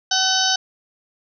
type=harmonic tone; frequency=758 Hz; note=F#5; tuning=42 cents sharp; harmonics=1 / 2 / 4 / 5 / 6 / 7 / 8; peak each=-24 / -24 / -24 / -24 / -24 / -24 / -24 dBFS; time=0.11-0.56 s; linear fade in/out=5 ms; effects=none